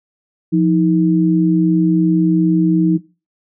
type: tone pair together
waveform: sine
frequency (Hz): 174.61 / 317.3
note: F3 / D#4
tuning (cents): 0 / +34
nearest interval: minor seventh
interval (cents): 1034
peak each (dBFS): -13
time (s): 0.52-2.98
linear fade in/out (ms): 20
effects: noise-tail reverb RT60 0.3 s tail -18 dB re dry